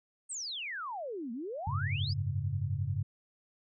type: exponential two-way sweep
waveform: sine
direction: down then up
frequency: 8840 to 220 to 5270 Hz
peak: -36 dBFS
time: 0.29-2.14 s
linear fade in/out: 20 ms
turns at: 1.32 s
type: chord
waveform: sine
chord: F# suspended second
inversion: none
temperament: equal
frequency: 92.5 / 103.83 / 138.59 Hz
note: F#2 / G#2 / C#3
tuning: 0 / 0 / 0 cents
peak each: -35 / -34 / -35 dBFS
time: 1.67-3.03 s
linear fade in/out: 5 ms
effects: none